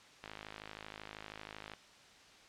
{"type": "click train", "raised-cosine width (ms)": 0.3, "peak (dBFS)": -29, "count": 80, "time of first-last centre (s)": [0.24, 1.736], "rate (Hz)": 52.8, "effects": ["white hiss -59 dBFS RMS until 2.48 s", "low-pass 5000 Hz 12 dB/octave"]}